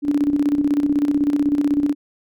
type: tone with tremolo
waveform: sine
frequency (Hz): 289.7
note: D4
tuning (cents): -24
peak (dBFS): -13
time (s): 0.02-1.95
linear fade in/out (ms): 50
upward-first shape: square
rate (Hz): 16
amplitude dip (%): 60
effects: none